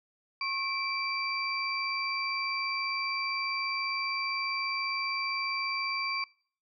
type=tone cluster; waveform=sine; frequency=1086 / 2333 / 4701 Hz; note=C#6 / D7 / D8; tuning=-36 / -12 / +1 cents; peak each=-35 / -33 / -36 dBFS; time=0.41-6.24 s; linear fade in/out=2 ms; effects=noise-tail reverb RT60 0.5 s tail -24 dB re dry